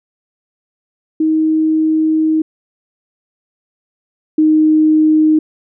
sine tone pair in turn, 314.9 / 310.6 Hz, D#4 / D#4, +21 / -3 cents, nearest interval unison, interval 24 cents, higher first, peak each -10 / -7 dBFS, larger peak second, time 1.2-2.42 / 4.38-5.39 s, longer first, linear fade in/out 5 ms, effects none

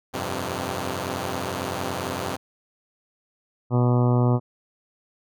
5% pulse chord, F suspended second, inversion none, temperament equal with one note detuned, 87.31 / 98 / 128.94 Hz, F2 / G2 / C3, 0 / 0 / -25 cents, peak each -20 dBFS, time 0.13-2.37 s, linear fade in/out 20 ms
harmonic tone, 122.7 Hz, B2, 11 cents flat, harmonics 1 / 2 / 3 / 4 / 5 / 6 / 7 / 8 / 9 / 10, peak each -18 / -24 / -28 / -30 / -32 / -34 / -35 / -36 / -37 / -38 dBFS, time 3.7-4.4 s, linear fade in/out 50 ms
effects none

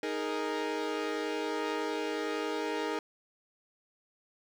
sawtooth chord, D# suspended fourth, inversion none, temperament equal, 311.1 / 415.3 / 466.2 Hz, D#4 / G#4 / A#4, 0 / 0 / 0 cents, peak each -32 dBFS, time 0.03-2.99 s, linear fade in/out 2 ms, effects low-pass 5000 Hz 12 dB/octave + 10-bit

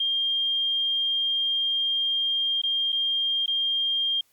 sine tone with dropouts, 3206 Hz, G7, 38 cents sharp, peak -22 dBFS, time 0-4.21 s, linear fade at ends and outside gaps 5 ms, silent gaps 2.617-2.635 / 2.922-2.926 / 3.461-3.478 s, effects white hiss -65 dBFS RMS until 4.32 s + Opus 48 kbps

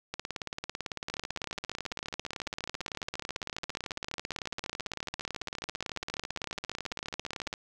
two click trains, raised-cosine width 0.2 ms, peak -17 / -19 dBFS, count 134 / 95, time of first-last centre 0.14-7.529 / 1.1-7.538 s, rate 18 / 14.6 Hz, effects none

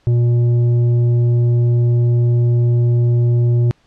triangle tone with tanh clipping, 119.7 Hz, A#2, 46 cents sharp, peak -12 dBFS, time 0.07-3.71 s, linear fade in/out 0 ms, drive 11 dB, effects pink hiss -57 dBFS RMS until 3.86 s + low-pass 5000 Hz 12 dB/octave

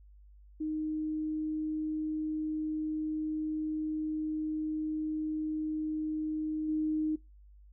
sine tone with level steps, 309.8 Hz, D#4, 7 cents flat, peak -31 / -28 dBFS, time 0.6-7.16 s, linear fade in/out 10 ms, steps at 6.68 s, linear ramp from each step 10 ms, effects noise-tail reverb RT60 0.2 s tail -22 dB re dry + added 50 Hz sine -53 dBFS peak until 7.72 s

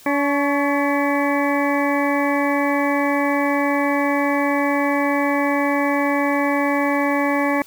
harmonic tone with a mistuned harmonic, 285.1 Hz, C#4, 49 cents sharp, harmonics 1 / 2 / 3 / 4 / 6 / 7 / 8, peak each -20 / -23 / -25 / -26 / -28 / -28 / -29 dBFS, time 0.06-7.62 s, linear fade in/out 2 ms, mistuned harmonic 4, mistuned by -32 cents, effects white hiss -46 dBFS RMS until 7.66 s

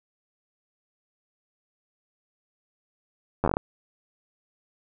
slowing click train, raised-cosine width 1 ms, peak -9 dBFS, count 8, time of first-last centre 3.44-3.569 s, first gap 10 ms, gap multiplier 1.2, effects none

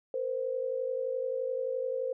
sine tone pair together, 467.4 / 519 Hz, A#4 / C5, +5 / -14 cents, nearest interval major second, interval 181 cents, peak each -35 / -31 dBFS, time 0.14-2.13 s, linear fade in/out 2 ms, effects none

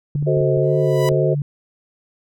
sine tone with vibrato, 143.7 Hz, D3, 37 cents flat, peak -18 dBFS, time 0.15-1.42 s, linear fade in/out 2 ms, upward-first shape triangle, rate 2 Hz, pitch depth 53 cents each way
clicks, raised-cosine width 3 ms, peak -19 dBFS, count 6, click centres 0.158 / 0.226 / 0.371 / 0.41 / 0.573 / 1.118 s
sine chord, F# diminished seventh, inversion none, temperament equal with one note detuned, 370 / 440 / 523.3 / 632.8 Hz, F#4 / A4 / C5 / Eb5, 0 / 0 / 0 / +29 cents, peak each -20 / -22 / -21 / -23 dBFS, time 0.26-1.35 s, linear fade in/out 20 ms
sawtooth tone with exponential growth, 987.8 Hz, B5, in tune, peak -18 dBFS, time 0.63-1.09 s, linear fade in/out 1 ms, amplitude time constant 100 ms
effects none

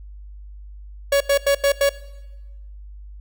45% pulse tone bursts, 561 Hz, C#5, 21 cents sharp, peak -14 dBFS, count 5, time 1.12-1.893 s, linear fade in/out 5 ms, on 85 ms, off 87 ms, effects noise-tail reverb RT60 1.0 s tail -18 dB re dry + added 50 Hz sine -36 dBFS peak until 3.2 s

